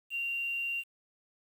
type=tone with quantisation; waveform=sine; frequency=2768 Hz; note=F7; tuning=16 cents flat; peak=-31 dBFS; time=0.1-0.84 s; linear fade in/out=50 ms; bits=9; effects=none